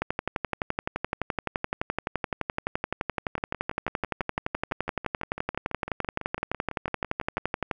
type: two click trains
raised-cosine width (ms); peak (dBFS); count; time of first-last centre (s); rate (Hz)
0.5; -19 / -11; 25 / 91; 3.38-7.38 / 0.02-7.712; 6 / 11.7
effects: none